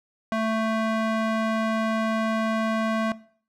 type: tone with band-pass filter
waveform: square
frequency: 221.4 Hz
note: A3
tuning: 11 cents sharp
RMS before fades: -25 dBFS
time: 0.32-3.12 s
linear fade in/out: 2 ms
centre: 930 Hz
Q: 0.72
effects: noise-tail reverb RT60 0.5 s tail -19 dB re dry